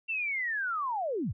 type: linear sweep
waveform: sine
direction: down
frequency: 2728 to 61.1 Hz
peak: -29 dBFS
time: 0.08-1.33 s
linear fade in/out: 20 ms
effects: none